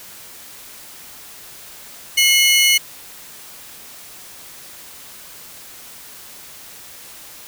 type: tone pair together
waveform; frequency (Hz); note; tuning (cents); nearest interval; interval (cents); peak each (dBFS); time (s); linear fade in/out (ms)
sawtooth; 2155 / 2958; C#7 / F#7; -49 / -1; perfect fourth; 548; -11; 2.17-2.78; 10
effects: white hiss -39 dBFS RMS until 7.47 s